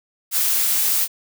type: noise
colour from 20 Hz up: blue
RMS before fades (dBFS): -19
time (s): 0.31-1.08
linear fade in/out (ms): 50
effects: none